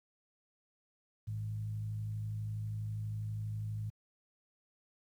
sine tone with frequency modulation, 107.3 Hz, A2, 43 cents flat, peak -35 dBFS, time 1.27-3.9 s, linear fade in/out 10 ms, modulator 52.3 Hz, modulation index 0.42, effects high-pass 60 Hz 12 dB/octave + 11-bit

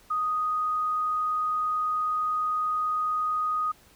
sine tone, 1244.5 Hz, D#6, in tune, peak -24 dBFS, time 0.1-3.72 s, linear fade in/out 10 ms, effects pink hiss -57 dBFS RMS until 3.95 s

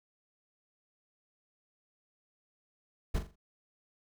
brown noise with echo, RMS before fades -28 dBFS, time 3.14-3.19 s, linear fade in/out 10 ms, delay 42 ms, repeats 4, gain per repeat -9 dB, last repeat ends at 3.358 s, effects none

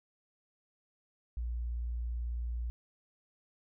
sine tone, 59.1 Hz, A#1, 24 cents sharp, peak -33 dBFS, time 1.37-2.7 s, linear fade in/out 0 ms, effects none

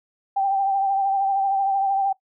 sine tone with vibrato, 784 Hz, G5, in tune, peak -18 dBFS, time 0.36-2.13 s, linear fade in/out 10 ms, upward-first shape triangle, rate 13 Hz, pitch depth 39 cents each way, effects noise-tail reverb RT60 0.1 s tail -19 dB re dry

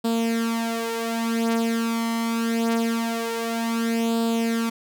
sawtooth tone with flanger, 229.2 Hz, A#3, 29 cents flat, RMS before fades -24 dBFS, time 0.04-4.7 s, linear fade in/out 10 ms, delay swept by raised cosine 0.24 to 5.34 ms, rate 0.24 Hz, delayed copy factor +0.7, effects none

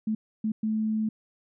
sine tone bursts at uneven times, 217.6 Hz, A3, 19 cents flat, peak -24 dBFS, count 3, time 0.07-0.15 / 0.44-0.52 / 0.63-1.09 s, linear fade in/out 5 ms, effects none

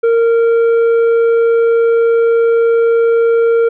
sine tone with tanh clipping, 461.7 Hz, A#4, 17 cents flat, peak -9 dBFS, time 0.03-3.69 s, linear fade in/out 10 ms, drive 6 dB, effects none

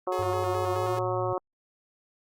harmonic tone, 183.4 Hz, F#3, 15 cents flat, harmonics 2 / 3 / 4 / 5 / 6 / 7, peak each -31 / -31 / -34 / -37 / -34 / -39 dBFS, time 0.07-1.38 s, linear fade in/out 2 ms
sawtooth tone with vibrato, 388.5 Hz, G4, 16 cents flat, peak -31 dBFS, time 0.12-0.99 s, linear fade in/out 2 ms, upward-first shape square, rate 4.7 Hz, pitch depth 150 cents each way
sine tone with pitch glide, 98 to 112.57 Hz, G2 to A2, 0 to +40 cents, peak -33 dBFS, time 0.19-1.33 s, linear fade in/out 0 ms, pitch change +240 cents, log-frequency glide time 0.72-0.94 s
effects Opus 48 kbps

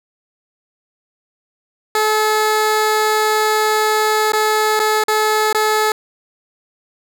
15% pulse tone with dropouts, 430.5 Hz, A4, 38 cents flat, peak -7 dBFS, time 1.95-5.92 s, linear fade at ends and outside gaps 2 ms, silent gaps 4.321-4.333 / 4.794-4.799 / 5.038-5.082 / 5.528-5.547 s, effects none

